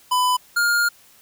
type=tone pair in turn; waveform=square; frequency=1000 / 1414.2 Hz; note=B5 / F6; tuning=+21 / +21 cents; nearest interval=tritone; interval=600 cents; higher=second; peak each=-17 dBFS; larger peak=neither; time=0.11-0.37 / 0.56-0.89 s; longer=second; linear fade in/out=10 ms; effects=white hiss -52 dBFS RMS until 1.21 s